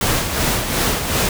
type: noise with tremolo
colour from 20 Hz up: pink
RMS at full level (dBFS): -17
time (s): 0.01-1.29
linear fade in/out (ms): 2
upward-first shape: sine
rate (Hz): 2.7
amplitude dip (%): 50
effects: none